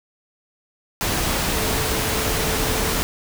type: tone in noise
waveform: sine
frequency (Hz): 439.1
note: A4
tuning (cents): -4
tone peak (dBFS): -30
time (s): 1.56-2.97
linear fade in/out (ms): 0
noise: pink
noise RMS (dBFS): -22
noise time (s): 1.01-3.03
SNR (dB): -11
effects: none